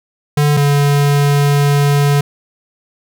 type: tone pair in turn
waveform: square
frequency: 146.83 / 143.23 Hz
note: D3 / D3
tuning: 0 / -43 cents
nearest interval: unison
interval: 43 cents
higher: first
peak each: -10 dBFS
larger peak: neither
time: 0.37-0.57 / 0.57-2.21 s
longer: second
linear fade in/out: 5 ms
effects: none